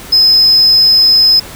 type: tone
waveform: triangle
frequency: 5100 Hz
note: D#8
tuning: 42 cents sharp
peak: -3 dBFS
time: 0.12-1.4 s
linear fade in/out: 10 ms
effects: pink hiss -30 dBFS RMS until 1.55 s